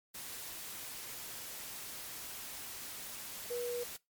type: tone in noise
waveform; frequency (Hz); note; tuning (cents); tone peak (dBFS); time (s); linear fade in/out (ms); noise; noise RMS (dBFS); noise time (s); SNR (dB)
sine; 483.2; B4; -38; -35; 3.5-3.84; 10; white; -45; 0.14-3.97; +7
effects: noise-tail reverb RT60 0.2 s tail -22 dB re dry + MP3 96 kbps